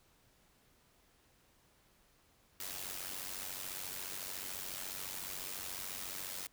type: noise with amplitude modulation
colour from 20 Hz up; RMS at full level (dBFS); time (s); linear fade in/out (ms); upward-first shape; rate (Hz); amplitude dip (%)
white; -40; 2.6-6.47; 2; sine; 94.1; 70
effects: pink hiss -69 dBFS RMS until 6.52 s